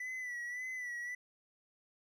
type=tone with vibrato; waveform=triangle; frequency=1975.5 Hz; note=B6; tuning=in tune; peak=-37 dBFS; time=0-1.15 s; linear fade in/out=5 ms; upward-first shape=sine; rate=1.8 Hz; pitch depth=54 cents each way; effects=none